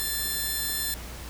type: tone pair together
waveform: 5% pulse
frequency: 1760 / 4144 Hz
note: A6 / C8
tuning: 0 / -17 cents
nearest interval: octave + minor third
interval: 1483 cents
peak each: -19 / -24 dBFS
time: 0-0.94 s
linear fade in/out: 0 ms
effects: added 60 Hz sine -40 dBFS peak until 1.29 s + pink hiss -42 dBFS RMS until 1.29 s